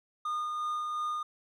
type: tone with tremolo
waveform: triangle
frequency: 1221 Hz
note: D#6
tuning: 33 cents flat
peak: -28 dBFS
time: 0.25-1.23 s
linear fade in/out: 5 ms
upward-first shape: sine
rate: 2.8 Hz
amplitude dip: 25%
effects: none